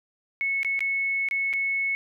sine tone with dropouts, 2200 Hz, C#7, 14 cents flat, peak -23 dBFS, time 0.41-1.95 s, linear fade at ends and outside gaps 0 ms, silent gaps 0.631-0.648 / 0.792-0.806 / 1.287-1.311 / 1.53-1.536 s, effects none

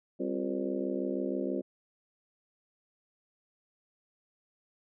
harmonic tone with a mistuned harmonic, 66.3 Hz, C2, 23 cents sharp, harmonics 3 / 4 / 5 / 6 / 7 / 8 / 9, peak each -38 / -35 / -35 / -42 / -41 / -39 / -42 dBFS, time 0.19-1.62 s, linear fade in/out 20 ms, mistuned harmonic 5, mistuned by +100 cents, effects none

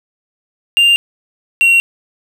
triangle tone pair in turn, 2793 / 2743 Hz, F7 / F7, -1 / -32 cents, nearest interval unison, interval 31 cents, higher first, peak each -5 dBFS, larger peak neither, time 0.77-0.96 / 1.61-1.8 s, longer neither, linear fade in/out 0 ms, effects none

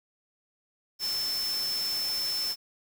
sine tone in noise, 5300 Hz, E8, 9 cents sharp, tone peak -28 dBFS, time 0.99-2.56 s, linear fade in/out 50 ms, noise white, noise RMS -38 dBFS, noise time 0.99-2.56 s, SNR +7 dB, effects none

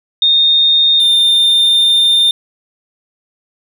sine / triangle tone pair in turn, 3672 / 3613 Hz, A#7 / A7, -27 / +45 cents, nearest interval unison, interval 28 cents, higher first, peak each -7 / -6 dBFS, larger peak second, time 0.22-1 / 1-2.31 s, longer second, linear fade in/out 2 ms, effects none

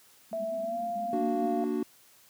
pink band-pass noise, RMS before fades -44 dBFS, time 0.31-1.61 s, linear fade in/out 10 ms, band 210 to 240 Hz, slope 96 dB/octave
sine tone with pitch glide, 659.3 to 695.7 Hz, E5 to F5, 0 to -7 cents, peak -30 dBFS, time 0.33-1.64 s, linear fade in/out 0 ms, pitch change +93 cents, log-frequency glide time 0.61-0.81 s
triangle chord, Bb augmented, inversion none, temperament equal, 233.1 / 293.7 / 370 Hz, Bb3 / D4 / F#4, 0 / 0 / 0 cents, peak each -30 dBFS, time 1.13-1.83 s, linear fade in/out 2 ms
effects white hiss -59 dBFS RMS until 2.29 s + high-pass 80 Hz 12 dB/octave

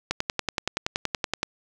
click train, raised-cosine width 0.2 ms, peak -7 dBFS, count 15, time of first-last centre 0.11-1.431 s, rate 10.6 Hz, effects none

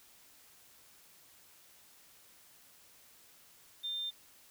sine tone, 3600 Hz, A7, 39 cents sharp, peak -35 dBFS, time 3.83-4.11 s, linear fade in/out 20 ms, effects white hiss -61 dBFS RMS until 4.5 s

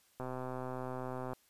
click train, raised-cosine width 1 ms, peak -27 dBFS, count 146, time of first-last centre 0.2-1.333 s, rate 128 Hz, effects white hiss -69 dBFS RMS until 1.49 s + resampled to 32000 Hz

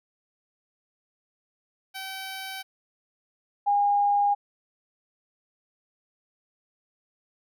10% pulse / sine tone pair in turn, 768 / 813.7 Hz, G5 / G#5, -36 / -36 cents, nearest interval minor second, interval 100 cents, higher second, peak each -26 / -19 dBFS, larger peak second, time 1.94-2.63 / 3.66-4.35 s, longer neither, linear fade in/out 20 ms, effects none

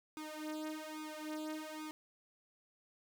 sawtooth tone with flanger, 308.8 Hz, D#4, 13 cents flat, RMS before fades -44 dBFS, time 0.17-1.91 s, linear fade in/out 0 ms, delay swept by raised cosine 0.82 to 3.52 ms, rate 1.2 Hz, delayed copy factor +0.95, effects none

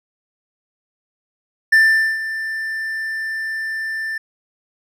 triangle tone with ADSR envelope, 1778 Hz, A6, 18 cents sharp, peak -6 dBFS, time 1.72-4.18 s, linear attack 9 ms, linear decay 450 ms, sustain -14 dB, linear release 5 ms, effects none

